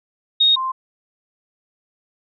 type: tone pair in turn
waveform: sine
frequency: 3729 / 1046.4 Hz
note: A#7 / C6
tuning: 0 / 0 cents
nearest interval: octave + minor seventh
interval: 2200 cents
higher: first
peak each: -11 / -20 dBFS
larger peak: first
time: 0.4-0.56 / 0.56-0.72 s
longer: neither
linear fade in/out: 10 ms
effects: none